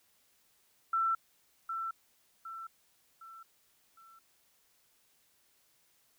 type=tone with echo; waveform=sine; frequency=1339 Hz; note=E6; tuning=27 cents sharp; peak=-27 dBFS; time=0.93-1.15 s; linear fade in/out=5 ms; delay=760 ms; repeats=4; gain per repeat=-7 dB; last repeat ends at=4.19 s; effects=white hiss -70 dBFS RMS until 6.18 s